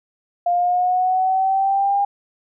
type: linear sweep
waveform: sine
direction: up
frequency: 698.5 to 807 Hz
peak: -15 dBFS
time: 0.46-2.05 s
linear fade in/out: 5 ms
effects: none